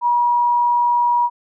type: tone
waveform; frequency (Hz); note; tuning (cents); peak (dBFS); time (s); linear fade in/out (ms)
sine; 961; B5; -48; -13; 0.01-1.3; 50
effects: none